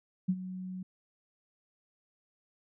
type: tone with ADSR envelope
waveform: sine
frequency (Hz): 185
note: F#3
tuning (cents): 0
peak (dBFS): -23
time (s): 0.28-0.83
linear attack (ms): 14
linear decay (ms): 54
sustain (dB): -14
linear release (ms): 6
effects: none